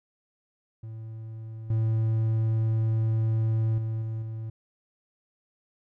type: tone with level steps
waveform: triangle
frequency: 111.3 Hz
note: A2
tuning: 20 cents sharp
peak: -34 / -20 / -25 / -27 / -30 dBFS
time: 0.83-4.5 s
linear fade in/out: 5 ms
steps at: 1.7 / 3.78 / 4.02 / 4.22 s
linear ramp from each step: 2 ms
effects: none